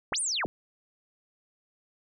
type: linear two-way sweep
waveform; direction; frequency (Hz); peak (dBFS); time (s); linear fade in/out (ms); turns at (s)
sine; up then down; 51.91 to 9600 to 51.91; -27; 0.12-0.46; 0; 0.2
effects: none